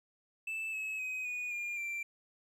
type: tone with pitch steps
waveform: triangle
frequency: 2637 / 2578 / 2521 / 2465 / 2410 / 2356 Hz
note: E7 / E7 / D#7 / D#7 / D7 / D7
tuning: 0 / -39 / +22 / -17 / +44 / +5 cents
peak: -34 dBFS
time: 0.47-2.03 s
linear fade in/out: 5 ms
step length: 260 ms
effects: 12-bit